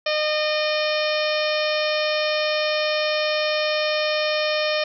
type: harmonic tone with a mistuned harmonic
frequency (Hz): 610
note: D#5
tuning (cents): -34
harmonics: 1 / 2 / 3 / 4 / 5 / 6 / 7 / 8 / 9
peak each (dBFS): -22 / -31 / -30 / -28 / -31 / -33 / -33 / -36 / -33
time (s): 0.06-4.84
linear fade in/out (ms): 5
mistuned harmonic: 9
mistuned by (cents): -23
effects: none